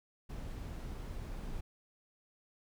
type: noise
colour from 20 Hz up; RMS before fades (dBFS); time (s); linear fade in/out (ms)
brown; -42; 0.29-1.61; 10
effects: none